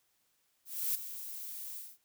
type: noise with ADSR envelope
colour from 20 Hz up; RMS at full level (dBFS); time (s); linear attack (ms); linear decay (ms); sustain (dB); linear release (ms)
violet; -31; 0.65-1.98; 300; 4; -12; 220
effects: white hiss -75 dBFS RMS until 2.04 s